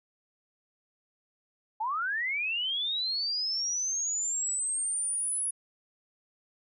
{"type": "linear sweep", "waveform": "sine", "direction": "up", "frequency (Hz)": [830.6, 10440], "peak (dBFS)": -28, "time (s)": [1.8, 5.51], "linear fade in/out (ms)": 10, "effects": []}